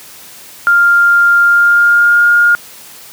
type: tone with pitch glide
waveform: sine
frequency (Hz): 1399 to 1418.5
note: F6 to F6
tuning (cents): +3 to +27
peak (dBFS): -5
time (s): 0.67-2.55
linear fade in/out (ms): 0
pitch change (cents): +24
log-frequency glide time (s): 1.42-2.25
effects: white hiss -35 dBFS RMS until 3.12 s + high-pass 100 Hz 12 dB/octave